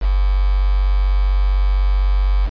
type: tone with quantisation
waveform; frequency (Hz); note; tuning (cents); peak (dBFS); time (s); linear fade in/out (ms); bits
sine; 47.88; G1; -40; -12; 0-2.5; 50; 5
effects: resampled to 11025 Hz